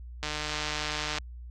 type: click train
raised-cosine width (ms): 0.2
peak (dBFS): -15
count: 145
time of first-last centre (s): 0.23-1.184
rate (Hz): 151
effects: added 60 Hz sine -40 dBFS peak until 1.5 s + AAC 32 kbps